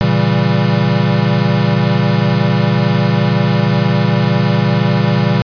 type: chord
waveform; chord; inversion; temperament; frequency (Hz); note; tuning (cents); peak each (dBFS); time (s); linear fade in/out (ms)
square; A# diminished seventh; none; equal; 116.54 / 138.59 / 164.81 / 196; A#2 / C#3 / E3 / G3; 0 / 0 / 0 / 0; -17; 0.01-5.42; 0
effects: resampled to 11025 Hz